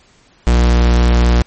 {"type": "tone", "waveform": "45% pulse", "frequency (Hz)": 59.7, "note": "A#1", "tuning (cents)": 42, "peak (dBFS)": -8, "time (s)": [0.47, 1.42], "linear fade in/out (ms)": 0, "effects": ["pink hiss -50 dBFS RMS until 1.46 s", "MP3 32 kbps"]}